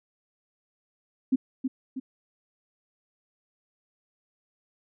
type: tone with echo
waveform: sine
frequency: 261.6 Hz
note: C4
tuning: in tune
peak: -18 dBFS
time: 1.32-1.36 s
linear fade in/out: 10 ms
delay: 320 ms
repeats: 2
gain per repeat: -6 dB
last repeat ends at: 2 s
effects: none